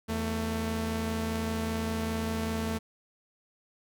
sawtooth tone pair together, 82.62 / 222.8 Hz, E2 / A3, +4 / +22 cents, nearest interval octave + perfect fourth, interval 1718 cents, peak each -30 / -27 dBFS, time 0.08-2.79 s, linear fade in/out 20 ms, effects none

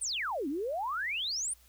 sine exponential two-way sweep, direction down then up, 9700 to 261.6 to 9700 Hz, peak -31 dBFS, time 0.01-1.54 s, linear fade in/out 10 ms, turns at 0.48 s, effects added 60 Hz sine -61 dBFS peak until 1.68 s + white hiss -63 dBFS RMS until 1.68 s

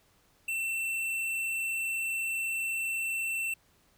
sine tone with tanh clipping, 2688 Hz, E7, 33 cents sharp, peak -31 dBFS, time 0.48-3.54 s, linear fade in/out 5 ms, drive 17 dB, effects pink hiss -66 dBFS RMS until 3.97 s

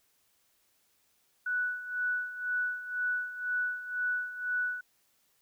sine tone with tremolo, 1480 Hz, F#6, in tune, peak -27 dBFS, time 1.46-4.81 s, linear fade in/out 5 ms, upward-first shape sine, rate 2 Hz, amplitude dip 75%, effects white hiss -71 dBFS RMS until 5.41 s

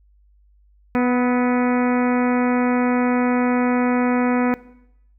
harmonic tone with a mistuned harmonic, 246.9 Hz, B3, in tune, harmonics 1 / 2 / 3 / 4 / 5 / 6 / 7 / 8 / 9 / 10, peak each -17 / -23 / -27 / -29 / -31 / -33 / -34 / -35 / -36 / -37 dBFS, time 0.95-4.54 s, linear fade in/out 0 ms, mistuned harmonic 5, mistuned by +43 cents, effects noise-tail reverb RT60 0.8 s tail -19 dB re dry + added 50 Hz sine -52 dBFS peak until 5.18 s

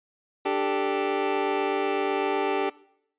25% pulse chord, D suspended fourth, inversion none, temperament equal, 293.7 / 392 / 440 Hz, D4 / G4 / A4, 0 / 0 / 0 cents, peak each -27 / -22 / -26 dBFS, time 0.45-2.7 s, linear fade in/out 10 ms, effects noise-tail reverb RT60 0.7 s tail -21 dB re dry + resampled to 8000 Hz

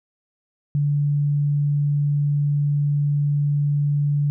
sine tone, 145 Hz, D3, 22 cents flat, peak -17 dBFS, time 0.75-4.3 s, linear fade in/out 0 ms, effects none

